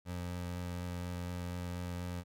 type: tone with vibrato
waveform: 25% pulse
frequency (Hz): 88.5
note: F2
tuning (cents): +23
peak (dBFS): -34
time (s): 0.05-2.24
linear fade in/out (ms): 50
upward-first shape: triangle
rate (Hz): 4.1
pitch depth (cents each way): 12
effects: none